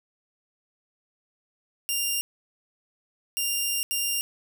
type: tone bursts at uneven times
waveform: 10% pulse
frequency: 2794 Hz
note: F7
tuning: in tune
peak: -16 dBFS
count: 3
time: 1.89-2.21 / 3.37-3.83 / 3.91-4.21 s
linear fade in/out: 0 ms
effects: 9-bit